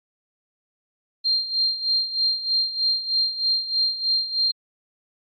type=tone with tremolo; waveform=sine; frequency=4186 Hz; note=C8; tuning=in tune; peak=-17 dBFS; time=1.24-4.52 s; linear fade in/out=20 ms; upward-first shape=sine; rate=3.2 Hz; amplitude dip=75%; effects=AAC 32 kbps